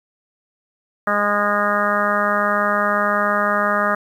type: harmonic tone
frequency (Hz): 205.8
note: G#3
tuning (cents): -16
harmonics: 1 / 2 / 3 / 4 / 5 / 6 / 7 / 8 / 9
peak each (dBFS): -26 / -31 / -22 / -29 / -27 / -20 / -25 / -25 / -28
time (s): 1.07-3.95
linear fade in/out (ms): 5
effects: 8-bit